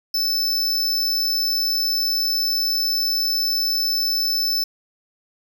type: tone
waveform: square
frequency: 5274 Hz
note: E8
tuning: in tune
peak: -19 dBFS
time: 0.14-4.64 s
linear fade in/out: 5 ms
effects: none